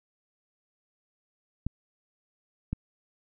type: clicks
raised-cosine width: 5 ms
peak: -17 dBFS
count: 2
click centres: 1.666 / 2.73 s
effects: none